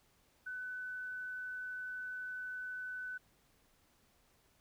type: tone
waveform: sine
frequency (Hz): 1502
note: F#6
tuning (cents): +26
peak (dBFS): -40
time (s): 0.46-3.18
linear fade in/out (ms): 10
effects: pink hiss -71 dBFS RMS until 4.6 s